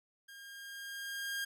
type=tone with level ramp; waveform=sawtooth; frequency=1614 Hz; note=G#6; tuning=50 cents flat; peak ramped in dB=-47 to -31 dBFS; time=0.28-1.45 s; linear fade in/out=10 ms; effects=none